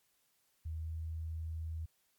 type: tone with pitch glide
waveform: sine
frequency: 79.8 to 80.54 Hz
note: D#2 to E2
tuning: +44 to -40 cents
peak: -37 dBFS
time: 0.65-1.86 s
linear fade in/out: 10 ms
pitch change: +16 cents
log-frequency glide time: 0.82-0.9 s
effects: white hiss -75 dBFS RMS until 2.18 s + MP3 96 kbps